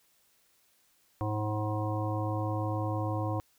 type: harmonic tone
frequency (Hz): 106.4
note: G#2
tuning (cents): +42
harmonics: 1 / 3 / 5 / 7 / 9 / 10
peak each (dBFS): -31 / -36 / -38 / -39 / -41 / -41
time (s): 1.21-3.4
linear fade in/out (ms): 0
effects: white hiss -68 dBFS RMS until 3.58 s